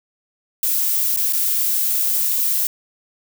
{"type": "noise with dropouts", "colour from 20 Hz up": "violet", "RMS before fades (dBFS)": -19, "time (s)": [0.63, 2.67], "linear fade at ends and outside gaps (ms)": 1, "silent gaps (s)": [[1.163, 1.172], [1.325, 1.333]], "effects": []}